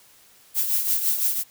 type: noise with tremolo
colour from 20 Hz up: violet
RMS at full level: -20 dBFS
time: 0.54-1.44 s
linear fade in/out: 50 ms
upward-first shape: triangle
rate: 5.9 Hz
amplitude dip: 65%
effects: white hiss -54 dBFS RMS until 1.5 s